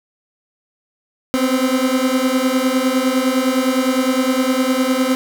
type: beating tone pair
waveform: 30% pulse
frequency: 254.3 / 264.1 Hz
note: C4 / C4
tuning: -49 / +16 cents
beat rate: 9.8 Hz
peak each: -15 dBFS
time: 1.34-5.15 s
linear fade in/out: 0 ms
effects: none